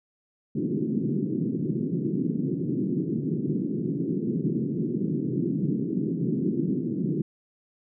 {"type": "band-pass noise", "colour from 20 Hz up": "pink", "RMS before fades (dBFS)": -27, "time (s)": [0.55, 7.22], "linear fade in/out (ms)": 10, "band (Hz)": [140, 370], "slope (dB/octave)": 48, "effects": []}